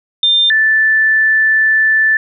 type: tone pair in turn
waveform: sine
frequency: 3600 / 1757.9 Hz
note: A7 / A6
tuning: +39 / -2 cents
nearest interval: octave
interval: 1241 cents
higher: first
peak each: -8 dBFS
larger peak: neither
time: 0.23-0.5 / 0.5-2.17 s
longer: second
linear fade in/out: 2 ms
effects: none